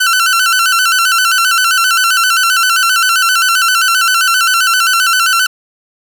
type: tone with vibrato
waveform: sawtooth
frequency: 1431 Hz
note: F6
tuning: 42 cents sharp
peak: -5 dBFS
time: 0-5.47 s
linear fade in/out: 10 ms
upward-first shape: square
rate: 7.6 Hz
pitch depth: 89 cents each way
effects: none